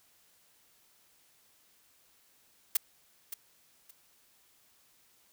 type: noise with echo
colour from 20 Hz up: blue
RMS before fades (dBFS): -25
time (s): 2.75-2.77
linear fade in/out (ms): 5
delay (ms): 570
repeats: 2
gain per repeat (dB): -13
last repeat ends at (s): 3.91
effects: white hiss -66 dBFS RMS until 5.32 s